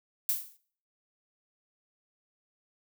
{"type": "noise with exponential decay", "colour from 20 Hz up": "violet", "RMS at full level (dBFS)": -25, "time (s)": [0.29, 0.57], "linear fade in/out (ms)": 2, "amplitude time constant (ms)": 60, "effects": ["noise-tail reverb RT60 0.5 s tail -19 dB re dry"]}